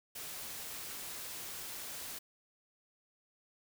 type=noise; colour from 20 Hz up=white; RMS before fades=-44 dBFS; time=0.15-2.19 s; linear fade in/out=10 ms; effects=none